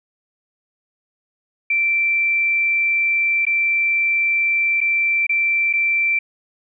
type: tone with dropouts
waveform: sine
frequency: 2344 Hz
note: D7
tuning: 4 cents flat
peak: -15 dBFS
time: 1.7-6.19 s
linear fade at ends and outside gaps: 5 ms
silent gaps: 3.453-3.466 / 4.806-4.812 / 5.268-5.293 / 5.729-5.735 s
effects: none